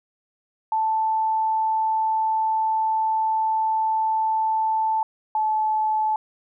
sine tone pair in turn, 880 / 865.9 Hz, A5 / A5, 0 / -28 cents, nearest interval unison, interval 28 cents, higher first, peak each -19 dBFS, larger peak neither, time 0.72-5.03 / 5.35-6.16 s, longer first, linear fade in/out 2 ms, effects none

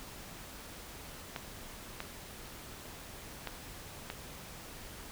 clicks, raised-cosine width 0.3 ms, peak -21 dBFS, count 4, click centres 1.362 / 2.004 / 3.473 / 4.101 s, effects pink hiss -48 dBFS RMS until 5.11 s

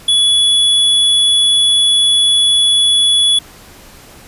square tone, 3404 Hz, G#7, 42 cents sharp, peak -9 dBFS, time 0.08-3.39 s, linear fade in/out 5 ms, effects pink hiss -39 dBFS RMS until 4.27 s + resampled to 32000 Hz

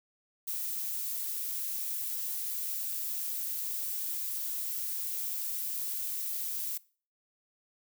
violet noise, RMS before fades -35 dBFS, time 0.47-6.78 s, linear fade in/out 10 ms, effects noise-tail reverb RT60 0.4 s tail -21 dB re dry

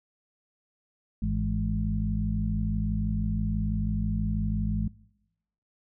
harmonic tone with a mistuned harmonic, 52.4 Hz, G#1, 16 cents sharp, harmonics 1 / 2 / 3 / 4, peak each -28 / -32 / -33 / -30 dBFS, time 1.22-4.88 s, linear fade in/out 5 ms, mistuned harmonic 3, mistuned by +69 cents, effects noise-tail reverb RT60 0.9 s tail -22 dB re dry

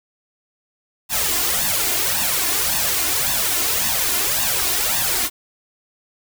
white noise with flanger, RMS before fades -20 dBFS, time 1.09-5.3 s, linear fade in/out 50 ms, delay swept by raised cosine 1.1 to 2.9 ms, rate 1.8 Hz, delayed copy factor +0.75, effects none

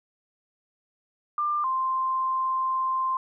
sine tone pair in turn, 1193 / 1046.1 Hz, D6 / C6, +27 / -1 cents, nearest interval major second, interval 228 cents, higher first, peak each -23 dBFS, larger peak neither, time 1.38-1.64 / 1.64-3.17 s, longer second, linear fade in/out 2 ms, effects none

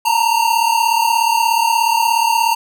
square tone pair together, 901 / 937.8 Hz, A5 / A#5, +41 / +10 cents, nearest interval minor second, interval 69 cents, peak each -16 dBFS, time 0.05-2.55 s, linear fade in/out 10 ms, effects none

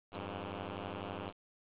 5% pulse beating tone pair, 88.1 / 100.1 Hz, F2 / G2, +16 / +37 cents, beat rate 12 Hz, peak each -33 / -31 dBFS, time 0.11-1.33 s, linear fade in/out 50 ms, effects resampled to 8000 Hz + 9-bit

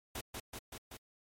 pink noise with echo, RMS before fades -41 dBFS, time 0.15-0.21 s, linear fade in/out 5 ms, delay 190 ms, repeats 4, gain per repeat -2 dB, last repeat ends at 0.97 s, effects MP3 64 kbps

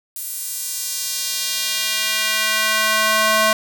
square tone with high-pass filter sweep, 217 Hz, A3, 24 cents flat, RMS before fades -20 dBFS, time 0.16-3.53 s, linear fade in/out 2 ms, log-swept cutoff 11000 to 820 Hz, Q 1, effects none

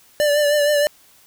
square tone with vibrato, 587.3 Hz, D5, in tune, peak -15 dBFS, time 0.2-0.87 s, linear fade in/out 0 ms, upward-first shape triangle, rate 6.4 Hz, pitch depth 40 cents each way, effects white hiss -52 dBFS RMS until 1.26 s

